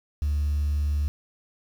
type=tone; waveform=sine; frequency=73.42 Hz; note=D2; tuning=in tune; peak=-20 dBFS; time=0.22-1.08 s; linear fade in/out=0 ms; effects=tanh soft clip ceiling -20 dBFS + 8-bit